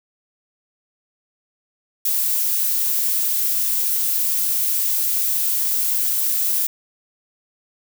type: noise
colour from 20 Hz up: violet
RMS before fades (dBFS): -20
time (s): 2.05-6.67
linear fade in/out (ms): 5
effects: none